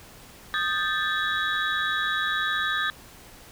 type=tone cluster; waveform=sine; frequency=1236 / 1574 / 1753 / 3384 / 3821 Hz; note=D#6 / G6 / A6 / G#7 / A#7; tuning=-12 / +7 / -7 / +32 / +42 cents; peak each=-29 / -28 / -28 / -33 / -32 dBFS; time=0.54-2.9 s; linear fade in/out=0 ms; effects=tanh soft clip ceiling -14 dBFS + pink hiss -48 dBFS RMS until 3.51 s